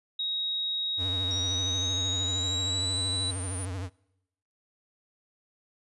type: tone with pitch glide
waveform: sine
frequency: 3787 to 3946 Hz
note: A#7 to B7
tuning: +27 to -2 cents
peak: -28 dBFS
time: 0.19-3.31 s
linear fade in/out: 5 ms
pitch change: +71 cents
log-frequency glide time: 2.11-2.89 s
type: tone with vibrato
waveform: square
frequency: 92.9 Hz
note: F#2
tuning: 7 cents sharp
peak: -33 dBFS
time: 0.97-3.9 s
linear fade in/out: 50 ms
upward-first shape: triangle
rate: 13 Hz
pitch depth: 130 cents each way
type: exponential sweep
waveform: sine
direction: up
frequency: 5588 to 9490 Hz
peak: -36 dBFS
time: 1.31-3.65 s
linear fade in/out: 0 ms
effects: noise-tail reverb RT60 0.9 s tail -25 dB re dry + resampled to 24000 Hz